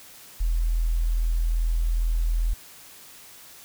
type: tone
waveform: sine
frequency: 41.2 Hz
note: E1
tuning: in tune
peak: -20 dBFS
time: 0.4-2.54 s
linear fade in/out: 10 ms
effects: white hiss -47 dBFS RMS until 3.64 s